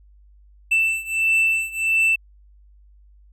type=beating tone pair; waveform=triangle; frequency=2660 / 2661.5 Hz; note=E7 / E7; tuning=+15 / +16 cents; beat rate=1.5 Hz; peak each=-18 / -20 dBFS; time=0.71-2.16 s; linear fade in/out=10 ms; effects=added 50 Hz sine -48 dBFS peak until 3.32 s